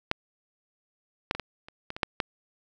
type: clicks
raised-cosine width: 0.3 ms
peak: -8 / -9 / -18 / -16 / -28 / -19 / -21 / -7 / -9 dBFS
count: 9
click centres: 0.114 / 1.311 / 1.35 / 1.397 / 1.685 / 1.904 / 1.965 / 2.032 / 2.202 s
effects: none